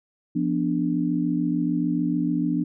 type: chord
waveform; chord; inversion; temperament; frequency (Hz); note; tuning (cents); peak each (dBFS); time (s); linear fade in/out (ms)
sine; B diminished; second; equal with one note detuned; 172.61 / 246.9 / 293.7; F3 / B3 / D4; -20 / 0 / 0; -26 / -26 / -24; 0.35-2.64; 10
effects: none